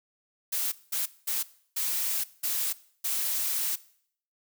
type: noise bursts at uneven times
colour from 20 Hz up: blue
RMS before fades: -29 dBFS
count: 6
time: 0.52-0.72 / 0.92-1.06 / 1.27-1.43 / 1.76-2.24 / 2.43-2.73 / 3.04-3.76 s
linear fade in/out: 10 ms
effects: noise-tail reverb RT60 0.6 s tail -19 dB re dry